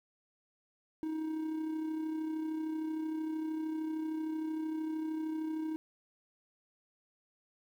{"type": "tone with amplitude modulation", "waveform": "triangle", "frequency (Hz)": 315.1, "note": "D#4", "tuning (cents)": 22, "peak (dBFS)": -30, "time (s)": [1.03, 5.76], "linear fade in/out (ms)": 0, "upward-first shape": "sine", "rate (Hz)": 33.1, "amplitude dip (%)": 40, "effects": ["11-bit"]}